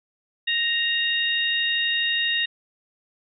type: harmonic tone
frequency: 932.3 Hz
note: A#5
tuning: in tune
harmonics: 2 / 3 / 4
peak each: -25 / -25 / -25 dBFS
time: 0.47-2.46 s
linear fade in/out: 10 ms
effects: none